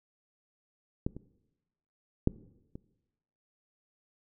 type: clicks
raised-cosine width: 3 ms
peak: -17 / -29 / -10 / -29 dBFS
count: 4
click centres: 1.065 / 1.166 / 2.274 / 2.755 s
effects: noise-tail reverb RT60 1.0 s tail -20 dB re dry